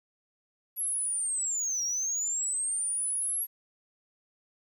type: linear two-way sweep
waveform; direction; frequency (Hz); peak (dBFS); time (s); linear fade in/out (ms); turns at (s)
sine; down then up; 11450 to 5588 to 11450; -26; 0.76-3.47; 50; 1.84
effects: tanh soft clip ceiling -26 dBFS + 10-bit